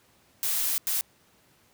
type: noise bursts at uneven times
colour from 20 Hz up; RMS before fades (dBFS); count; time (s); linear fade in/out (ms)
blue; -27; 2; 0.43-0.78 / 0.87-1.01; 0
effects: pink hiss -62 dBFS RMS until 1.73 s + high-pass 80 Hz 12 dB/octave